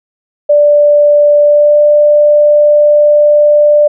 sine tone with pitch glide, 587.3 to 592.4 Hz, D5 to D5, 0 to +15 cents, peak -3 dBFS, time 0.49-3.88 s, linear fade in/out 10 ms, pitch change +15 cents, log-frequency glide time 1.43-1.78 s, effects none

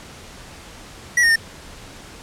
square tone with pitch steps, 1937 / 1846 / 1815 Hz, B6 / A#6 / A#6, -34 / -17 / -47 cents, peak -13 dBFS, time 1.17-1.359 s, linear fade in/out 5 ms, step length 63 ms, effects pink hiss -40 dBFS RMS until 2.22 s + low-pass 9000 Hz 12 dB/octave

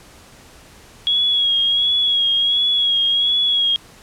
sine tone with vibrato, 3322 Hz, G#7, in tune, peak -14 dBFS, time 1.07-3.76 s, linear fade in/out 0 ms, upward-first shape sine, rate 1.4 Hz, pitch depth 37 cents each way, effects pink hiss -45 dBFS RMS until 4.02 s + low-pass 11000 Hz 12 dB/octave

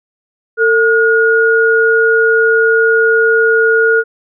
sine tone pair together, 449.8 / 1438 Hz, A4 / F#6, +38 / -50 cents, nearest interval octave + minor sixth, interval 2012 cents, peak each -10 dBFS, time 0.57-4.04 s, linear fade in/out 50 ms, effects none

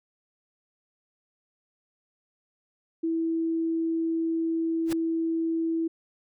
sine tone, 327.8 Hz, E4, 10 cents flat, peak -24 dBFS, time 3.03-5.88 s, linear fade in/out 10 ms
pink noise with exponential growth, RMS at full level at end -28 dBFS, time 4.85-4.93 s, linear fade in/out 5 ms, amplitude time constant 16 ms
effects none

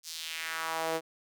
sawtooth tone with high-pass filter sweep, 162.3 Hz, E3, 27 cents flat, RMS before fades -35 dBFS, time 0.03-1.01 s, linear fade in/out 50 ms, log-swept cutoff 5700 to 440 Hz, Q 1.9, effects none

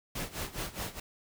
pink noise with tremolo, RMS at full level -35 dBFS, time 0.15-1 s, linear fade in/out 5 ms, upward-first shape sine, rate 4.8 Hz, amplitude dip 85%, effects none

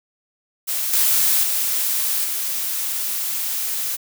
blue noise with level steps, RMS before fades -23 / -17 / -21 / -24 dBFS, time 0.67-3.97 s, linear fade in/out 20 ms, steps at 0.93 / 1.43 / 2.24 s, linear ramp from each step 5 ms, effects none

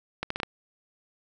accelerating click train, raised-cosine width 0.3 ms, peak -13 dBFS, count 5, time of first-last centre 0.23-0.432 s, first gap 74 ms, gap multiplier 0.75, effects none

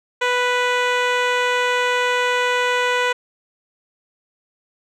10% pulse tone with low-pass filter, 493.9 Hz, B4, in tune, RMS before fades -19 dBFS, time 0.21-3.13 s, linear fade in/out 10 ms, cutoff 4800 Hz, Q 0.52, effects none

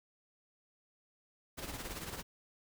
pink noise with tremolo, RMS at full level -41 dBFS, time 1.57-2.23 s, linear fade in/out 20 ms, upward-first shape sine, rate 18 Hz, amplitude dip 55%, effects none

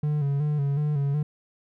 triangle tone with vibrato, 144.9 Hz, D3, 23 cents flat, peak -20 dBFS, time 0.03-1.23 s, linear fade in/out 5 ms, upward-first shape square, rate 2.7 Hz, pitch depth 55 cents each way, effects none

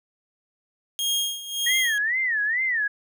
sawtooth tone with tremolo, 3248 Hz, G#7, 39 cents flat, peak -18 dBFS, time 0.99-1.98 s, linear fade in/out 0 ms, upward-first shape sine, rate 1.7 Hz, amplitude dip 80%
sine tone with vibrato, 1867 Hz, A#6, 2 cents sharp, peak -21 dBFS, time 1.66-2.88 s, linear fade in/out 10 ms, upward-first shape sine, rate 2.3 Hz, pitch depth 200 cents each way
effects none

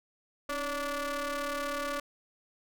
sawtooth ring-modulated tone, 293.7 Hz, D4, in tune, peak -25 dBFS, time 0.49-2 s, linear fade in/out 5 ms, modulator 863 Hz, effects none

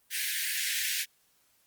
pink high-pass noise, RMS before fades -31 dBFS, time 0.1-1.06 s, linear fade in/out 50 ms, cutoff 1600 Hz, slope 96 dB/octave, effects white hiss -68 dBFS RMS until 1.66 s + Opus 32 kbps

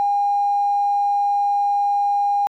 triangle tone, 811 Hz, G#5, 41 cents flat, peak -12 dBFS, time 0-2.47 s, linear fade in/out 0 ms, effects tanh soft clip ceiling -14 dBFS

